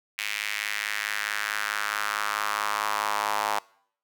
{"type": "tone with high-pass filter sweep", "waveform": "square", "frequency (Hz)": 52.3, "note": "G#1", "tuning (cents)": 13, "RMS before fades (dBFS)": -29, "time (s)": [0.18, 3.59], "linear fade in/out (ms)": 5, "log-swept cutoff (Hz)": [2300, 870], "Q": 2.7, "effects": ["noise-tail reverb RT60 0.6 s tail -23 dB re dry"]}